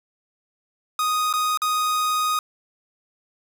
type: tone with dropouts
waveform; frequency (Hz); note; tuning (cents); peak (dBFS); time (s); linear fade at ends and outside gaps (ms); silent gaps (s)
45% pulse; 1244.5; D#6; 0; -20; 0.99-2.39; 2; 1.328-1.337 / 1.574-1.618
effects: none